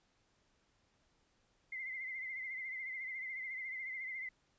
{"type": "tone with vibrato", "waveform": "sine", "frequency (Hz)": 2072, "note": "C7", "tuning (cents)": -17, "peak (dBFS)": -40, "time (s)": [1.72, 4.29], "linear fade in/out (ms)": 5, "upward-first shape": "triangle", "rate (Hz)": 14, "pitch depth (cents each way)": 68, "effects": ["pink hiss -75 dBFS RMS until 4.58 s", "resampled to 16000 Hz"]}